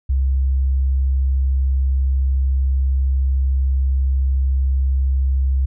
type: tone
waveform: sine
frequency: 66.5 Hz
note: C2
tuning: 29 cents sharp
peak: -14 dBFS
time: 0.09-5.66 s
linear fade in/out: 10 ms
effects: none